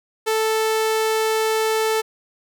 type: tone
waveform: sawtooth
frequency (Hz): 440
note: A4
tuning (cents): 0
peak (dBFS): -14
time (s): 0.26-2.02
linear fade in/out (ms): 20
effects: none